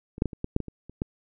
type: clicks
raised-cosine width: 3 ms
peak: -26 / -9 / -14 / -25 / -16 / -9 / -18 / -25 / -29 / -14 dBFS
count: 10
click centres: 0.181 / 0.221 / 0.257 / 0.332 / 0.444 / 0.564 / 0.603 / 0.683 / 0.896 / 1.019 s
effects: none